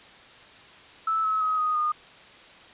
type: tone with pitch steps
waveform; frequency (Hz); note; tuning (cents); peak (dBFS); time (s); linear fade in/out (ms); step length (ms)
sine; 1312 / 1289.5 / 1267.3 / 1245.5 / 1224.1; E6 / E6 / D#6 / D#6 / D#6; -9 / -39 / +31 / +1 / -29; -22; 1.07-1.92; 5; 170
effects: white hiss -49 dBFS RMS until 2.73 s + resampled to 8000 Hz